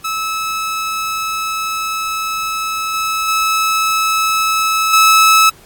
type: tone with level steps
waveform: sawtooth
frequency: 1300 Hz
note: E6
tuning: 24 cents flat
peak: -14 / -12 / -9 / -3 dBFS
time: 0.04-5.5 s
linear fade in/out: 10 ms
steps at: 2.94 / 3.28 / 4.93 s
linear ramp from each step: 5 ms
effects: pink hiss -45 dBFS RMS until 5.65 s + AAC 64 kbps